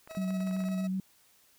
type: clicks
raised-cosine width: 0.5 ms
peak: -34 dBFS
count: 11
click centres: 0.075 / 0.111 / 0.15 / 0.306 / 0.406 / 0.473 / 0.511 / 0.566 / 0.605 / 0.639 / 0.687 s
type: tone with tremolo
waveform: 40% pulse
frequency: 644 Hz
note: E5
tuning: 41 cents flat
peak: -39 dBFS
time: 0.09-0.88 s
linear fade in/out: 20 ms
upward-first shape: square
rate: 16 Hz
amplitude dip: 45%
type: tone with vibrato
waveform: sine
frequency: 188.4 Hz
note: F#3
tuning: 32 cents sharp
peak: -29 dBFS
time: 0.17-1 s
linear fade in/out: 2 ms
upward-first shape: sine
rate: 7.9 Hz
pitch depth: 18 cents each way
effects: white hiss -64 dBFS RMS until 1.58 s